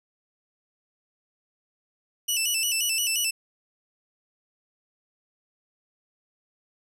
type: tone with vibrato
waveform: 15% pulse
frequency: 2794 Hz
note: F7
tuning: in tune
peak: -16 dBFS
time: 2.28-3.31 s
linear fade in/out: 10 ms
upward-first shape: square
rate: 5.7 Hz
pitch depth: 87 cents each way
effects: none